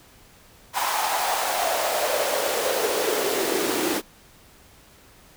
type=noise with high-pass filter sweep; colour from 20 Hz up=pink; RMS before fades=-24 dBFS; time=0.73-4.02 s; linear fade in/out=50 ms; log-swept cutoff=920 to 320 Hz; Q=4.4; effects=pink hiss -52 dBFS RMS until 5.36 s